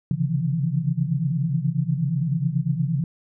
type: tone cluster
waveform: sine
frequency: 132.8 / 140.5 / 161.3 / 170.2 Hz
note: C3 / C#3 / E3 / F3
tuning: +26 / +24 / -37 / -44 cents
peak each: -26 dBFS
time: 0.11-3.04 s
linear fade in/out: 2 ms
effects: none